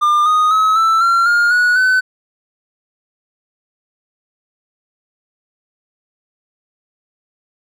triangle tone with pitch steps, 1201 / 1241.2 / 1282.7 / 1325.7 / 1370.1 / 1415.9 / 1463.3 / 1512.3 Hz, D6 / D#6 / E6 / E6 / F6 / F6 / F#6 / F#6, +38 / -5 / -48 / +9 / -34 / +23 / -20 / +37 cents, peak -8 dBFS, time 0.01-2.01 s, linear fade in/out 20 ms, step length 250 ms, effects none

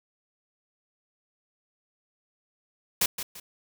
white noise with echo, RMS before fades -23 dBFS, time 3.01-3.06 s, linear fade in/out 5 ms, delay 170 ms, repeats 2, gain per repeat -10 dB, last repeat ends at 3.4 s, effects none

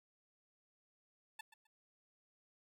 15% pulse tone with echo, 880 Hz, A5, in tune, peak -39 dBFS, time 1.39-1.41 s, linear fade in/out 5 ms, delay 130 ms, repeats 2, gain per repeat -14 dB, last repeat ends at 1.67 s, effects none

